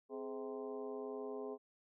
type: harmonic tone with a mistuned harmonic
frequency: 130 Hz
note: C3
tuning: 11 cents flat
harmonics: 2 / 3 / 4 / 5 / 6 / 7 / 8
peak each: -49 / -43 / -51 / -53 / -56 / -61 / -56 dBFS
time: 0.09-1.58 s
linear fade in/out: 50 ms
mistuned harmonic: 3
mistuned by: +120 cents
effects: none